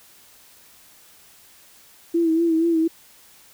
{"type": "tone with vibrato", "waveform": "sine", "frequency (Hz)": 329.6, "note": "E4", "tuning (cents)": 0, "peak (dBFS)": -16, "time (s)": [2.14, 2.88], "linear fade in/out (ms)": 10, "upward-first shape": "sine", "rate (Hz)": 4.2, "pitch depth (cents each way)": 50, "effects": ["white hiss -51 dBFS RMS until 3.53 s"]}